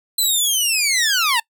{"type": "linear sweep", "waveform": "15% pulse", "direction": "down", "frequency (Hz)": [4096, 872], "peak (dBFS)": -9, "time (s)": [0.18, 1.4], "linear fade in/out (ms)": 5, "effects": ["noise-tail reverb RT60 0.1 s tail -25 dB re dry"]}